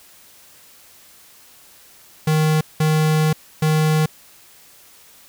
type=tone bursts at uneven times; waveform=square; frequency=155.56 Hz; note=D#3; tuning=in tune; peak=-15 dBFS; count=3; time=2.27-2.61 / 2.8-3.33 / 3.62-4.06 s; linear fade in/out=5 ms; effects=white hiss -48 dBFS RMS until 5.28 s